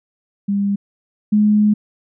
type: tone pair in turn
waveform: sine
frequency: 200.5 / 210.2 Hz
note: G3 / G#3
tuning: +39 / +21 cents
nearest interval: minor second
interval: 82 cents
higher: second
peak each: -15 / -10 dBFS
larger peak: second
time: 0.48-0.76 / 1.32-1.74 s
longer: second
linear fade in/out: 10 ms
effects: none